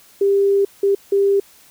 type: tone bursts at uneven times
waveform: sine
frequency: 397.3 Hz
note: G4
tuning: 23 cents sharp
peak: -12 dBFS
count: 3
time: 0.21-0.65 / 0.83-0.95 / 1.12-1.4 s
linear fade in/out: 5 ms
effects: white hiss -49 dBFS RMS until 1.7 s